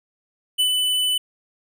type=tone with ADSR envelope; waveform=square; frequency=2996 Hz; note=F#7; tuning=21 cents sharp; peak=-16 dBFS; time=0.58-1.18 s; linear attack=20 ms; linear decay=89 ms; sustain=-3 dB; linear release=6 ms; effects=none